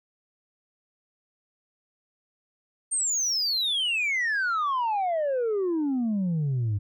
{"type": "exponential sweep", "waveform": "sine", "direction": "down", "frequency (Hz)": [8870, 98], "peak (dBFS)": -21, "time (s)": [2.91, 6.79], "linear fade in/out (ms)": 20, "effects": ["tanh soft clip ceiling -22 dBFS"]}